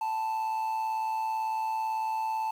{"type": "tone with amplitude modulation", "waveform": "triangle", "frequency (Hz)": 880, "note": "A5", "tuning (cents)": 0, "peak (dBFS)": -24, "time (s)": [0.01, 2.51], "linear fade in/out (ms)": 5, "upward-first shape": "sine", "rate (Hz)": 118, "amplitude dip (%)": 45, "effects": ["9-bit"]}